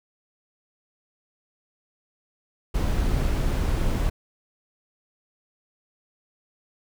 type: noise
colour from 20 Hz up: brown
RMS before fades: -23 dBFS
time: 2.74-4.1 s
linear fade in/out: 10 ms
effects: none